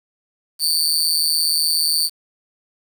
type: tone with amplitude modulation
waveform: sawtooth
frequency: 4547 Hz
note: C#8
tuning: 43 cents sharp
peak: -9 dBFS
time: 0.59-2.1 s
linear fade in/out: 50 ms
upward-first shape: sine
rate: 157 Hz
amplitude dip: 100%
effects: 7-bit